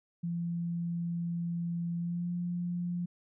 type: tone with pitch glide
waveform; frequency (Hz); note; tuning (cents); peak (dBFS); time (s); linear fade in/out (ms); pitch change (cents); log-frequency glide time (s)
sine; 170.7 to 175.2; F3 to F3; -39 to +6; -31; 0.23-3.06; 10; +45; 1.97-2.31
effects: none